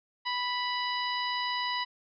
harmonic tone, 987 Hz, B5, 1 cent flat, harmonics 1 / 2 / 3 / 4 / 5, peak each -32 / -35 / -37 / -38 / -39 dBFS, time 0.25-1.85 s, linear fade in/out 20 ms, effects none

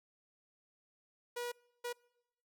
sawtooth tone bursts at uneven times, 483.2 Hz, B4, 38 cents flat, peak -34 dBFS, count 2, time 1.36-1.52 / 1.84-1.93 s, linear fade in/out 10 ms, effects noise-tail reverb RT60 0.9 s tail -26 dB re dry

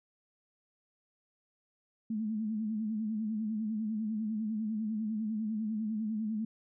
sine tone with vibrato, 217.1 Hz, A3, 23 cents flat, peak -31 dBFS, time 2.1-6.45 s, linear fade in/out 5 ms, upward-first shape sine, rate 10 Hz, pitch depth 66 cents each way, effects none

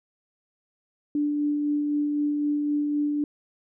sine tone with tremolo, 293.7 Hz, D4, in tune, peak -21 dBFS, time 1.15-3.24 s, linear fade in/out 2 ms, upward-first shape sine, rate 3.9 Hz, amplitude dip 25%, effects none

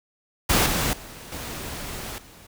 pink noise with level steps, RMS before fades -19 / -24 / -41 / -34 / -48 dBFS, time 0.49-2.47 s, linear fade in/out 10 ms, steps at 0.66 / 0.93 / 1.32 / 2.18 s, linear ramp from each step 2 ms, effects none

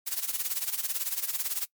blue noise with tremolo, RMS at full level -28 dBFS, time 0.06-1.66 s, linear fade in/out 20 ms, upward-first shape sine, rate 18 Hz, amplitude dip 80%, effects noise-tail reverb RT60 0.1 s tail -23 dB re dry + MP3 96 kbps

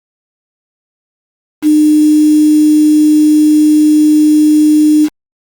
sine tone with quantisation, 303.5 Hz, D#4, 43 cents flat, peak -4 dBFS, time 1.62-5.09 s, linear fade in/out 50 ms, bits 4, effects Opus 32 kbps

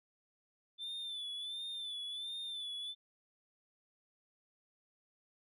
sine tone with vibrato, 3520 Hz, A7, in tune, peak -37 dBFS, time 0.78-2.95 s, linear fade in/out 50 ms, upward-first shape sine, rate 1.4 Hz, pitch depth 64 cents each way, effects tanh soft clip ceiling -39 dBFS

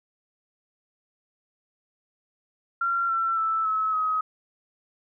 sine tone with pitch steps, 1374 / 1346.5 / 1319.6 / 1293.1 / 1267.3 Hz, F6 / E6 / E6 / E6 / D#6, -29 / +36 / +1 / -34 / +31 cents, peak -22 dBFS, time 2.81-4.21 s, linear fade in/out 5 ms, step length 280 ms, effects none

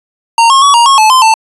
square tone with pitch steps, 923 / 1081 / 1130 / 941 / 1092 / 867 / 1034 / 888 Hz, A#5 / C#6 / C#6 / A#5 / C#6 / A5 / C6 / A5, -17 / -44 / +33 / +16 / -26 / -26 / -21 / +16 cents, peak -4 dBFS, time 0.38-1.34 s, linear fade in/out 2 ms, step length 120 ms, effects resampled to 24000 Hz

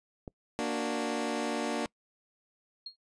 click, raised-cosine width 2 ms, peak -27 dBFS, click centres 0.278 s
20% pulse chord, Bb augmented, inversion none, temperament equal, 233.1 / 293.7 / 370 Hz, Bb3 / D4 / F#4, 0 / 0 / 0 cents, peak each -29 / -29 / -33 dBFS, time 0.59-1.86 s, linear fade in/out 0 ms
sine tone with exponential decay, 4272 Hz, C8, 35 cents sharp, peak -35 dBFS, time 2.86-2.96 s, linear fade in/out 5 ms, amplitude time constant 21 ms
effects noise-tail reverb RT60 0.1 s tail -25 dB re dry + resampled to 22050 Hz

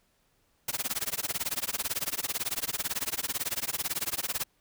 white noise with tremolo, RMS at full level -29 dBFS, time 0.68-4.44 s, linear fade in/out 5 ms, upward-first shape sine, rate 18 Hz, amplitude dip 100%, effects pink hiss -70 dBFS RMS until 4.6 s

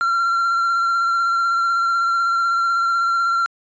triangle tone with vibrato, 1369 Hz, F6, 35 cents flat, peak -14 dBFS, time 0.01-3.46 s, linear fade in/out 0 ms, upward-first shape sine, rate 16 Hz, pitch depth 20 cents each way, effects resampled to 16000 Hz

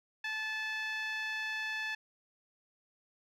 10% pulse tone with band-pass filter, 870 Hz, A5, 20 cents flat, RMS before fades -37 dBFS, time 0.24-1.95 s, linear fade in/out 5 ms, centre 1900 Hz, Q 2.1, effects none

